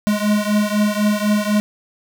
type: beating tone pair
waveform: square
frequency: 207.7 / 211.7 Hz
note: G#3 / G#3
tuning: 0 / +33 cents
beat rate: 4 Hz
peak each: -18 / -20 dBFS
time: 0.07-1.6 s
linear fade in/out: 0 ms
effects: none